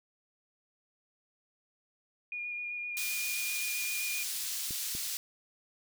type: tone with vibrato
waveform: sine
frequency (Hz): 2433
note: D#7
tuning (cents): -39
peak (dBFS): -35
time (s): 2.32-4.23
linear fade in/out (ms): 2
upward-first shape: square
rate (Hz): 7.7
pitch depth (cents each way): 12
type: high-pass noise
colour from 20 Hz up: pink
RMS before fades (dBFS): -36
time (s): 2.97-5.17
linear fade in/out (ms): 0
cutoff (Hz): 4400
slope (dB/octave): 12
type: clicks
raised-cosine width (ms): 3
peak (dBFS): -31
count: 2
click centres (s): 4.708 / 4.951
effects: none